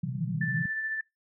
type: band-pass noise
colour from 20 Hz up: white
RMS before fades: -31 dBFS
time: 0.03-0.66 s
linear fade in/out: 5 ms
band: 120 to 190 Hz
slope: 96 dB/octave
type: tone with tremolo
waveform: sine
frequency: 1763 Hz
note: A6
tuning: 3 cents sharp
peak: -28 dBFS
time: 0.41-1.01 s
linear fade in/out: 5 ms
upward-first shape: sine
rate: 14 Hz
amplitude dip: 35%
effects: noise-tail reverb RT60 0.2 s tail -24 dB re dry